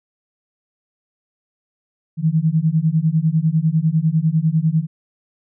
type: beating tone pair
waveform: sine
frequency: 154.6 / 164.6 Hz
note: D#3 / E3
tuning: -11 / -2 cents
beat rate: 10 Hz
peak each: -17 dBFS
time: 2.17-4.87 s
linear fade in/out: 50 ms
effects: none